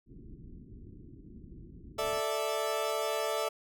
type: low-pass noise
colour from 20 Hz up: pink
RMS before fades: -49 dBFS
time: 0.06-2.21 s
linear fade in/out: 50 ms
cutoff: 360 Hz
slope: 48 dB/octave
type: chord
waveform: 30% pulse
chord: A suspended fourth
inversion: none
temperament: equal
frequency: 440 / 587.3 / 659.3 Hz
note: A4 / D5 / E5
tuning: 0 / 0 / 0 cents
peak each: -32 dBFS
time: 1.98-3.49 s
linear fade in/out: 10 ms
effects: none